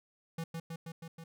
square tone with echo, 164.81 Hz, E3, in tune, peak -36 dBFS, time 0.38-0.44 s, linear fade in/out 5 ms, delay 160 ms, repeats 5, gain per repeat -2 dB, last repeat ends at 1.24 s, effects none

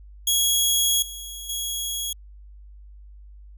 15% pulse tone with level steps, 3322 Hz, G#7, in tune, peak -11 / -27 / -19 dBFS, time 0.27-2.13 s, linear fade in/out 5 ms, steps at 1.02 / 1.49 s, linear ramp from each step 5 ms, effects added 50 Hz sine -42 dBFS peak until 3.57 s

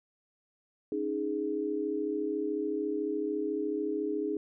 sine chord, C# suspended second, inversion none, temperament equal, 277.2 / 311.1 / 415.3 Hz, C#4 / D#4 / G#4, 0 / 0 / 0 cents, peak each -38 / -33 / -32 dBFS, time 0.92-4.37 s, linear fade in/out 2 ms, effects none

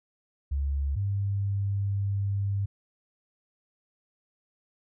sine tone pair in turn, 69.9 / 99.57 Hz, C#2 / G2, +15 / +28 cents, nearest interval tritone, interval 613 cents, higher second, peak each -25 dBFS, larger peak neither, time 0.51-0.96 / 0.96-2.66 s, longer second, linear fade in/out 10 ms, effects none

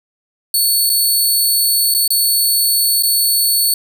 10% pulse tone with dropouts, 4435 Hz, C#8, in tune, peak -5 dBFS, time 0.54-3.74 s, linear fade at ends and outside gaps 2 ms, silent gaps 0.895-0.899 / 1.941-1.947 / 2.078-2.104 / 3.025-3.033 s, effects none

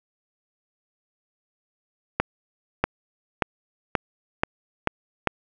accelerating click train, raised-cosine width 0.5 ms, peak -4 dBFS, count 7, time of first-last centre 2.2-5.273 s, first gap 640 ms, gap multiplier 0.91, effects none

